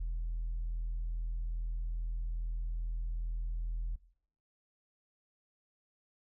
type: tone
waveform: sine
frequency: 41.2 Hz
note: E1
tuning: in tune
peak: -31 dBFS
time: 0-3.96 s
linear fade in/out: 10 ms
effects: noise-tail reverb RT60 0.7 s tail -22 dB re dry + tanh soft clip ceiling -31 dBFS